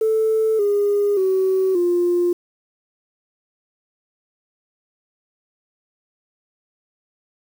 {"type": "tone with pitch steps", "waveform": "sine", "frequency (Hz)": [440, 408.2, 378.6, 351.3], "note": ["A4", "G#4", "F#4", "F4"], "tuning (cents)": [0, -30, 40, 10], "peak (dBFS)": -14, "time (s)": [0.01, 2.33], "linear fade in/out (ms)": 5, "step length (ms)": 580, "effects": ["tanh soft clip ceiling -11 dBFS", "7-bit"]}